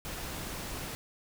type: noise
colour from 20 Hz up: pink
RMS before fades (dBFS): -39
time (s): 0.05-0.95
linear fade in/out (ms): 0
effects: none